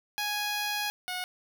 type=tone pair in turn; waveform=10% pulse; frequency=830.6 / 728.6 Hz; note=G#5 / F#5; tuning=0 / -27 cents; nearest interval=major second; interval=227 cents; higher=first; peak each=-21 / -24 dBFS; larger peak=first; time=0.18-0.9 / 1.08-1.24 s; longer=first; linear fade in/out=0 ms; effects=none